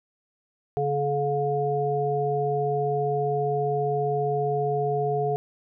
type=harmonic tone; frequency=142.5 Hz; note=C#3; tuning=48 cents sharp; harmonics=1 / 3 / 5; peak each=-29 / -25 / -27 dBFS; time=0.77-5.36 s; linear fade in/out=0 ms; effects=none